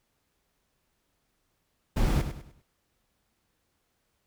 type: noise with echo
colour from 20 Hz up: brown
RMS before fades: -24 dBFS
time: 1.96-2.22 s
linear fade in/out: 10 ms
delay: 100 ms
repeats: 4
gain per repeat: -9 dB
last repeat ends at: 2.62 s
effects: pink hiss -75 dBFS RMS until 4.26 s